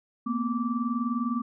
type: tone cluster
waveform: sine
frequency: 229.5 / 249.3 / 1166 Hz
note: A#3 / B3 / D6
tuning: -27 / +16 / -13 cents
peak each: -29 / -29 / -33 dBFS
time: 0.26-1.42 s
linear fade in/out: 10 ms
effects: none